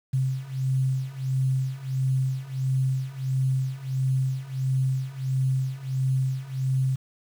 sine beating tone pair, 130.81 / 132.31 Hz, C3 / C3, 0 / +20 cents, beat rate 1.5 Hz, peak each -27 / -25 dBFS, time 0.13-6.96 s, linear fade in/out 10 ms, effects 8-bit

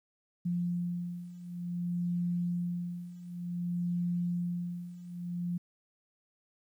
sine beating tone pair, 174.61 / 175.16 Hz, F3 / F3, 0 / +5 cents, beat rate 0.55 Hz, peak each -36 / -33 dBFS, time 0.45-5.58 s, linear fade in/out 10 ms, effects 11-bit

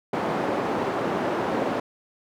white band-pass noise, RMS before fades -26 dBFS, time 0.13-1.8 s, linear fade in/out 5 ms, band 200 to 700 Hz, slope 12 dB/octave, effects none

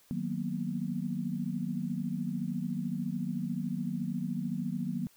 sine chord, B major seventh, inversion first, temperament equal, 155.56 / 185 / 233.1 / 246.9 Hz, D#3 / F#3 / A#3 / B3, 0 / 0 / 0 / 0 cents, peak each -38 / -35 / -36 / -39 dBFS, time 0.11-5.07 s, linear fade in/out 0 ms, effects white hiss -63 dBFS RMS until 5.16 s

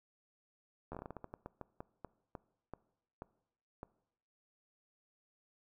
slowing click train, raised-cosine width 1 ms, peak -30 dBFS, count 19, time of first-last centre 0.92-3.831 s, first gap 12 ms, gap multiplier 1.26, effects noise-tail reverb RT60 0.8 s tail -21 dB re dry

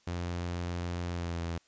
sawtooth tone with pitch glide, 87.31 to 84.53 Hz, F2 to E2, 0 to +44 cents, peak -29 dBFS, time 0.07-1.58 s, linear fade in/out 5 ms, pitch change -56 cents, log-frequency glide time 1.1-1.38 s, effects white hiss -67 dBFS RMS until 1.67 s + resampled to 16000 Hz

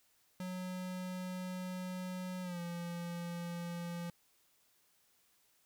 square tone with pitch glide, 183.4 to 172.11 Hz, F#3 to F3, -15 to -25 cents, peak -40 dBFS, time 0.4-4.1 s, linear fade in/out 2 ms, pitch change -110 cents, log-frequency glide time 2.42-2.6 s, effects white hiss -72 dBFS RMS until 5.65 s

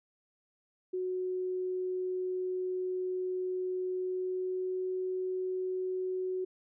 sine tone with pitch glide, 368.3 to 370.9 Hz, F#4 to F#4, -8 to +4 cents, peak -31 dBFS, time 0.93-6.45 s, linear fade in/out 10 ms, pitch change +12 cents, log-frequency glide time 3.91-4.9 s, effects none

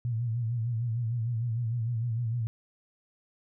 sine tone with vibrato, 116.54 Hz, A#2, in tune, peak -27 dBFS, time 0.05-2.47 s, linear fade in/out 0 ms, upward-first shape sine, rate 6.6 Hz, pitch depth 88 cents each way, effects none

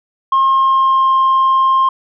sine tone with pitch glide, 1071 to 1059.9 Hz, C6 to C6, +40 to +22 cents, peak -7 dBFS, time 0.32-1.89 s, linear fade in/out 5 ms, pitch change -18 cents, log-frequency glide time 0.46-1.15 s, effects tanh soft clip ceiling -7 dBFS

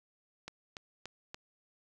click train, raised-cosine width 0.2 ms, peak -25 dBFS, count 4, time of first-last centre 0.48-1.345 s, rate 3.47 Hz, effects none

